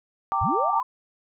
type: chord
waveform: sine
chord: G minor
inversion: none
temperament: equal with one note detuned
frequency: 784 / 912.1 / 1174.7 Hz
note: G5 / Bb5 / D6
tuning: 0 / -38 / 0 cents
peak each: -27 / -27 / -24 dBFS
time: 0.32-0.8 s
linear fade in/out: 0 ms
type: linear sweep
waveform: sine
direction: up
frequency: 58 to 1046.5 Hz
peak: -25 dBFS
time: 0.41-0.83 s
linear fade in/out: 5 ms
effects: none